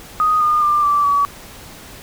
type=tone with pitch steps; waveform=sine; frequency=1244.5 / 1217.5 / 1191 / 1165.2 / 1139.9 Hz; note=D#6 / D#6 / D6 / D6 / C#6; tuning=0 / -38 / +24 / -14 / +48 cents; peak=-12 dBFS; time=0.2-1.25 s; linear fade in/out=0 ms; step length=210 ms; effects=pink hiss -38 dBFS RMS until 2.02 s